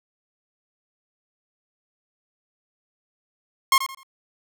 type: tone with echo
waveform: sawtooth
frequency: 1073 Hz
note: C6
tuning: 43 cents sharp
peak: -10 dBFS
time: 3.72-3.78 s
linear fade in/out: 2 ms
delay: 84 ms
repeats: 3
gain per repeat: -11 dB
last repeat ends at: 4.032 s
effects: none